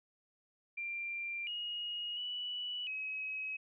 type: tone with pitch steps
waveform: sine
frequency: 2374 / 2879 / 2954 / 2551 Hz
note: D7 / F#7 / F#7 / D#7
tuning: +18 / -48 / -3 / +43 cents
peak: -37 dBFS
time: 0.77-3.57 s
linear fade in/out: 10 ms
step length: 700 ms
effects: none